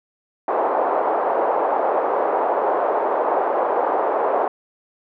white band-pass noise, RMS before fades -20 dBFS, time 0.48-4.48 s, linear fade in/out 2 ms, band 420 to 900 Hz, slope 24 dB/octave, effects none

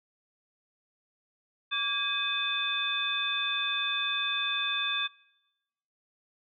sine tone cluster, 1150 / 1626 / 2527 / 3539 Hz, D6 / G#6 / D#7 / A7, -37 / -37 / +26 / +9 cents, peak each -36 / -34 / -33 / -30 dBFS, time 1.71-5.08 s, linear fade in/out 20 ms, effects noise-tail reverb RT60 1.0 s tail -25 dB re dry

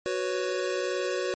square chord, F# suspended fourth, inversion none, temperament just, 370 / 493.3 / 555 Hz, F#4 / B4 / C#5, 0 / -2 / +2 cents, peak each -31 / -33 / -33 dBFS, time 0.06-1.34 s, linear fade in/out 0 ms, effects MP3 32 kbps

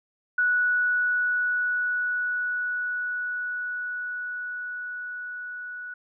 sine tone with level ramp, 1472 Hz, F#6, 9 cents flat, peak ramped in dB -19 to -34 dBFS, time 0.38-5.94 s, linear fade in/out 5 ms, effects none

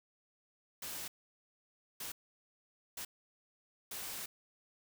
white noise bursts at uneven times, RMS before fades -43 dBFS, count 4, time 0.82-1.08 / 2-2.12 / 2.97-3.05 / 3.91-4.26 s, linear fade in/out 5 ms, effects none

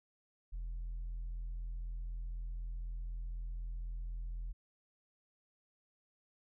sine tone, 42 Hz, E1, 33 cents sharp, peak -36 dBFS, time 0.52-4.53 s, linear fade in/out 20 ms, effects tanh soft clip ceiling -37 dBFS

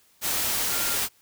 sine tone in noise, 1397 Hz, F6, in tune, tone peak -35 dBFS, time 0.69-0.99 s, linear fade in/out 50 ms, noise white, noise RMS -26 dBFS, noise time 0.21-1.09 s, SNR -12 dB, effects white hiss -61 dBFS RMS until 1.21 s

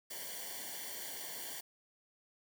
white noise with comb filter, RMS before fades -44 dBFS, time 0.1-1.61 s, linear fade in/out 10 ms, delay 0.78 ms, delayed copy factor -0.9, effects none

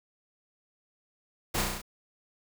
pink noise with echo, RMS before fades -30 dBFS, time 1.54-1.62 s, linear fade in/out 10 ms, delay 33 ms, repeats 6, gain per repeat -2 dB, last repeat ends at 1.818 s, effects none

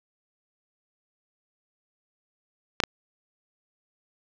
clicks, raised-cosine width 0.2 ms, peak -3 dBFS, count 2, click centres 2.802 / 2.837 s, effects low-pass 6000 Hz 12 dB/octave + 7-bit

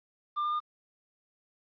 triangle tone with pitch steps, 1194 / 1203.7 / 1213.5 Hz, D6 / D6 / D#6, +28 / +42 / -44 cents, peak -26 dBFS, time 0.36-0.603 s, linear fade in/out 20 ms, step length 81 ms, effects resampled to 11025 Hz + 11-bit

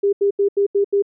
sine tone bursts, 401.4 Hz, G4, 41 cents sharp, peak -13 dBFS, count 6, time 0.03-1.024 s, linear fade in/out 10 ms, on 99 ms, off 80 ms, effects none

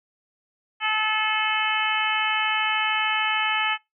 harmonic tone, 433.1 Hz, A4, 27 cents flat, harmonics 2 / 3 / 4 / 5 / 6 / 7, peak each -28 / -28 / -28 / -28 / -28 / -28 dBFS, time 0.8-3.78 s, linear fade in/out 50 ms, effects noise-tail reverb RT60 0.2 s tail -22 dB re dry

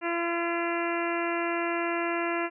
harmonic tone with a mistuned harmonic, 340.4 Hz, F4, 44 cents flat, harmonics 1 / 2 / 3 / 4 / 5 / 6 / 7 / 8, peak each -30 / -33 / -35 / -36 / -37 / -38 / -38 / -39 dBFS, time 0.01-2.5 s, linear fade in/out 50 ms, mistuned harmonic 8, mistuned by +18 cents, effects none

